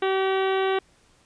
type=harmonic tone with a mistuned harmonic; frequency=383 Hz; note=G4; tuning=40 cents flat; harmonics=1 / 2 / 3 / 4 / 5 / 6 / 7 / 8 / 9 / 10; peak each=-22 / -28 / -32 / -34 / -36 / -38 / -39 / -40 / -41 / -42 dBFS; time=0.02-0.79 s; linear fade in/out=5 ms; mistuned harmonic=7; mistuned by=+46 cents; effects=pink hiss -60 dBFS RMS until 1.25 s + resampled to 22050 Hz